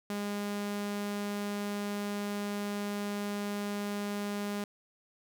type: tone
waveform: sawtooth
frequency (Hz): 204.4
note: G#3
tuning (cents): -27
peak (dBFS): -29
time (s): 0.1-4.64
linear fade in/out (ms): 2
effects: none